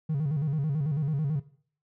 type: tone with vibrato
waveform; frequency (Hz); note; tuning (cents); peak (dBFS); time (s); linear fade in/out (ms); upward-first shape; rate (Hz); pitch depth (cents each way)
triangle; 147.4; D3; +7; -22; 0.09-1.4; 10; square; 9.1; 110
effects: noise-tail reverb RT60 0.5 s tail -19 dB re dry + tanh soft clip ceiling -20 dBFS